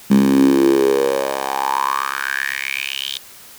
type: tone with high-pass filter sweep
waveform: 10% pulse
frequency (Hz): 67.8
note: C#2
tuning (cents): -38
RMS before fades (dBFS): -17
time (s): 0.1-3.18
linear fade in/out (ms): 10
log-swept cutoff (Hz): 200 to 3500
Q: 6.9
effects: white hiss -41 dBFS RMS until 3.58 s